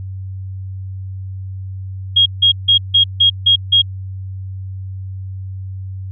sine tone bursts, 3269 Hz, G#7, 28 cents flat, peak -7 dBFS, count 7, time 2.16-3.82 s, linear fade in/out 10 ms, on 100 ms, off 160 ms, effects added 95 Hz sine -24 dBFS peak until 6.11 s

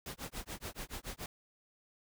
pink noise with tremolo, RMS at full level -41 dBFS, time 0.06-1.26 s, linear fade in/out 2 ms, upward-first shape sine, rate 7 Hz, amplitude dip 100%, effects none

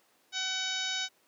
harmonic tone with a mistuned harmonic, 754 Hz, F#5, 32 cents sharp, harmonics 1 / 2 / 3 / 4 / 5 / 6 / 7 / 8 / 9, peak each -45 / -38 / -40 / -38 / -35 / -44 / -41 / -42 / -44 dBFS, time 0.32-1.09 s, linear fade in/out 50 ms, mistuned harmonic 9, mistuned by +19 cents, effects pink hiss -67 dBFS RMS until 1.27 s + high-pass 300 Hz 12 dB/octave

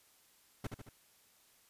brown noise with echo, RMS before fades -37 dBFS, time 0.64-0.67 s, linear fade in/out 5 ms, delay 74 ms, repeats 3, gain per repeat -5 dB, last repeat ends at 0.892 s, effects white hiss -67 dBFS RMS until 1.69 s + resampled to 32000 Hz

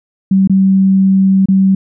sine tone with dropouts, 192.1 Hz, G3, 35 cents flat, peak -6 dBFS, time 0.31-1.75 s, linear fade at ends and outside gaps 5 ms, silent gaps 0.475-0.496 / 1.458-1.485 s, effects none

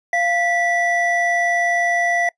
triangle tone pair together, 694 / 1962.9 Hz, F5 / B6, -11 / -11 cents, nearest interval octave + tritone, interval 1800 cents, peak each -17 dBFS, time 0.13-2.29 s, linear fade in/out 2 ms, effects noise-tail reverb RT60 0.1 s tail -23 dB re dry + resampled to 22050 Hz

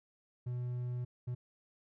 triangle tone bursts at uneven times, 123.2 Hz, B2, 4 cents flat, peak -33 dBFS, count 2, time 0.46-1.05 / 1.27-1.35 s, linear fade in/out 10 ms, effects none

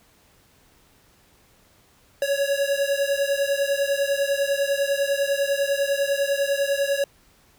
square beating tone pair, 554.4 / 564.4 Hz, C#5 / C#5, 0 / +31 cents, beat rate 10 Hz, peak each -24 / -25 dBFS, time 2.22-7.04 s, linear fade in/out 2 ms, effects pink hiss -58 dBFS RMS until 7.58 s

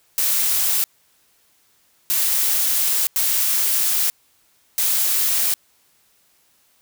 blue noise bursts at uneven times, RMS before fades -19 dBFS, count 4, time 0.18-0.84 / 2.1-3.07 / 3.16-4.1 / 4.78-5.54 s, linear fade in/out 0 ms, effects white hiss -60 dBFS RMS until 6.81 s

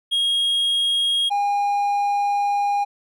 triangle tone pair in turn, 3270 / 811.9 Hz, G#7 / G#5, -28 / -39 cents, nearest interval 2 octaves, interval 2411 cents, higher first, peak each -16 dBFS, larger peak neither, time 0.11-1.3 / 1.3-2.85 s, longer second, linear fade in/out 20 ms, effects none

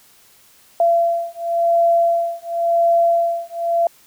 sine beating tone pair, 679 / 679.93 Hz, F5 / F5, -49 / -47 cents, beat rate 0.93 Hz, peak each -17 dBFS, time 0.8-3.87 s, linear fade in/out 2 ms, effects white hiss -51 dBFS RMS until 4.06 s

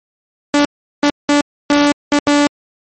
sawtooth tone bursts at uneven times, 290 Hz, D4, 22 cents flat, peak -5 dBFS, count 6, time 0.54-0.65 / 1.03-1.1 / 1.29-1.41 / 1.7-1.92 / 2.12-2.19 / 2.27-2.47 s, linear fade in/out 2 ms, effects MP3 32 kbps

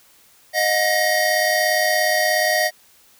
square tone cluster, 618 / 719 / 1891 / 4656 Hz, D#5 / F#5 / A#6 / D8, -12 / -50 / +24 / -16 cents, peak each -22 / -23 / -21 / -27 dBFS, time 0.53-2.71 s, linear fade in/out 50 ms, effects white hiss -53 dBFS RMS until 3.19 s

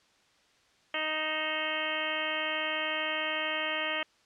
harmonic tone with a mistuned harmonic, 311.1 Hz, D#4, in tune, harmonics 1 / 2 / 3 / 4 / 5 / 6 / 7 / 8 / 9 / 10, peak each -44 / -37 / -42 / -39 / -42 / -36 / -37 / -39 / -39 / -37 dBFS, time 0.94-4.03 s, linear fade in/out 2 ms, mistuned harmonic 8, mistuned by +58 cents, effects white hiss -65 dBFS RMS until 4.25 s + low-pass 5000 Hz 12 dB/octave

